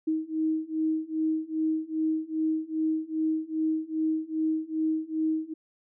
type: beating tone pair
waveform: sine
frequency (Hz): 314.6 / 317.1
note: D#4 / D#4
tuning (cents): +19 / +33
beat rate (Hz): 2.5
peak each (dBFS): -29 / -28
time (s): 0.07-5.54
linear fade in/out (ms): 10
effects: none